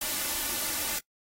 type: noise with comb filter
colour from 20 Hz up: white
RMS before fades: -31 dBFS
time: 0.01-0.99 s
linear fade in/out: 5 ms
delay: 3.4 ms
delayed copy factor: +0.6
effects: noise-tail reverb RT60 0.1 s tail -22 dB re dry + AAC 48 kbps